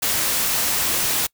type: noise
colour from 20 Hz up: white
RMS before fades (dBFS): -21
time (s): 0.02-1.27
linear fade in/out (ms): 10
effects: noise-tail reverb RT60 0.1 s tail -25 dB re dry